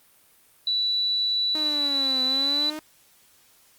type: tone with pitch glide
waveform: sine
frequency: 3951 to 3974 Hz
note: B7 to B7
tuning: 0 to +10 cents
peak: -21 dBFS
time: 0.67-2.7 s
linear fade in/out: 2 ms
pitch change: +10 cents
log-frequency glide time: 1.88-2.28 s
type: linear two-way sweep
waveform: sawtooth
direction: down then up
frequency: 311.1 to 256 to 311.1 Hz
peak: -28 dBFS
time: 1.55-2.79 s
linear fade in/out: 0 ms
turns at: 2.23 s
effects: white hiss -58 dBFS RMS until 3.78 s + Opus 32 kbps